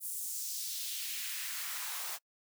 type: noise with high-pass filter sweep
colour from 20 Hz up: white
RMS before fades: -39 dBFS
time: 0-2.19 s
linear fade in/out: 50 ms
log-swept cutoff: 10000 to 710 Hz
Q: 1.5
effects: noise-tail reverb RT60 0.1 s tail -25 dB re dry